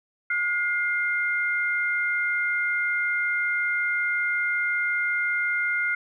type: tone pair together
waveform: sine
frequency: 1434.6 / 2100 Hz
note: F6 / C7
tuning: +46 / +6 cents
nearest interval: perfect fifth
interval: 660 cents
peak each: -25 dBFS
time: 0.3-5.95 s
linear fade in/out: 5 ms
effects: none